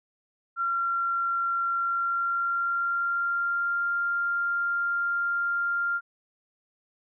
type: tone with pitch glide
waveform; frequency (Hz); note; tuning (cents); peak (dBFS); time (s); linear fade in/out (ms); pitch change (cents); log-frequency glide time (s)
sine; 1373 to 1394.6; F6 to F6; -30 to -3; -24; 0.56-6.01; 50; +27; 1.7-3.88
effects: none